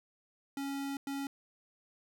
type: tone bursts at uneven times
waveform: square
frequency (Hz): 277.2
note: C#4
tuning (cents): 0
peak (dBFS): -36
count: 2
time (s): 0.57-0.97 / 1.07-1.27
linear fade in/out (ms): 2
effects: none